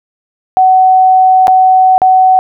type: tone with dropouts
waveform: sine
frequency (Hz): 750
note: F#5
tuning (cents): +23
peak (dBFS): -3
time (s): 0.57-2.39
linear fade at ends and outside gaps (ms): 0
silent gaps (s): 1.471-1.48 / 1.98-2.018
effects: none